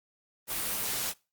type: noise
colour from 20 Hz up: white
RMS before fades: -32 dBFS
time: 0.47-1.14 s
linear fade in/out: 50 ms
effects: noise-tail reverb RT60 0.3 s tail -23 dB re dry + Opus 32 kbps